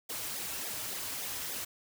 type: noise with flanger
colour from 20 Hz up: white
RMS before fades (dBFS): -38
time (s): 0.09-1.65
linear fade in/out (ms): 10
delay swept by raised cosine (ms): 0.69 to 5.69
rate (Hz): 3.5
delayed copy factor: -0.9
effects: none